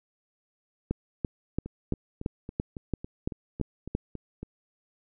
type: two click trains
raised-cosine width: 3 ms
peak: -24 / -14 dBFS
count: 11 / 10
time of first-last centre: 1.66-4.43 / 0.91-3.951 s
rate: 3.61 / 2.96 Hz
effects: none